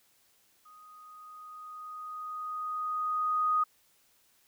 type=tone with level ramp; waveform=sine; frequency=1244.5 Hz; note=D#6; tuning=in tune; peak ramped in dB=-52 to -23 dBFS; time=0.65-3.64 s; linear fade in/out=10 ms; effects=white hiss -67 dBFS RMS until 4.47 s